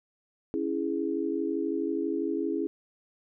sine chord, C# minor, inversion none, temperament equal, 277.2 / 329.6 / 415.3 Hz, C#4 / E4 / G#4, 0 / 0 / 0 cents, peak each -32 / -30 / -32 dBFS, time 0.54-2.67 s, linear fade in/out 0 ms, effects none

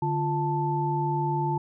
sine tone cluster, 146.4 / 347.4 / 880 Hz, D3 / F4 / A5, -5 / -9 / 0 cents, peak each -27 / -31 / -27 dBFS, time 0.02-1.58 s, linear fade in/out 5 ms, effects none

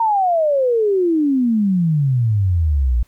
sine exponential sweep, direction down, 932.3 to 56 Hz, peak -13 dBFS, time 0-3.03 s, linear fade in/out 5 ms, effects pink hiss -58 dBFS RMS until 3.07 s

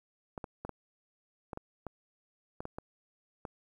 clicks, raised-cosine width 1 ms, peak -25 dBFS, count 11, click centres 0.378 / 0.442 / 0.65 / 0.693 / 1.532 / 1.574 / 1.867 / 2.605 / 2.654 / 2.785 / 3.452 s, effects 10-bit

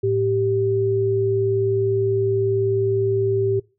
sine tone pair together, 110 / 390.9 Hz, A2 / G4, 0 / -5 cents, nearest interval octave + minor seventh, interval 2195 cents, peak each -23 / -18 dBFS, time 0.03-3.6 s, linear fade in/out 10 ms, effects noise-tail reverb RT60 0.3 s tail -23 dB re dry

